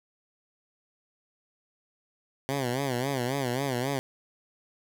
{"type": "tone with vibrato", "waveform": "10% pulse", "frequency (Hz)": 130.6, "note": "C3", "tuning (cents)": -3, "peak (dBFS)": -19, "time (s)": [2.49, 3.99], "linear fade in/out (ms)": 0, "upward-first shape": "sine", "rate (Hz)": 3.7, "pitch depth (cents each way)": 140, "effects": []}